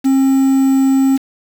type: tone with quantisation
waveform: triangle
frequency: 268.4 Hz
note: C4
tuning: 44 cents sharp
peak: -7 dBFS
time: 0.04-1.18 s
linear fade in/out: 20 ms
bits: 5
effects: none